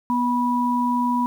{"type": "tone pair together", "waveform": "sine", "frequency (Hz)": [244.5, 978], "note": ["B3", "B5"], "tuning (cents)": [-17, -17], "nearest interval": "2 octaves", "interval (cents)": 2400, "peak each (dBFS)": -21, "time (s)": [0.1, 1.26], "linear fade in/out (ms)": 0, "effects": ["8-bit"]}